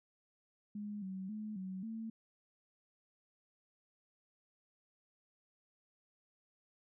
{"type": "tone with pitch steps", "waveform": "sine", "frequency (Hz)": [207.5, 189.5, 213.8, 188, 223.7], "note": ["G#3", "F#3", "A3", "F#3", "A3"], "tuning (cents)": [-1, 42, -49, 28, 29], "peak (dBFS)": -40, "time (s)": [0.75, 2.1], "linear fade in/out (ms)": 5, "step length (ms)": 270, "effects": []}